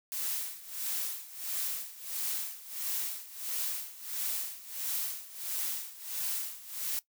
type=noise with tremolo; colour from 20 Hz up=blue; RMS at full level=-33 dBFS; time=0.12-6.99 s; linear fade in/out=0 ms; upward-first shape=sine; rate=1.5 Hz; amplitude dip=85%; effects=noise-tail reverb RT60 0.1 s tail -18 dB re dry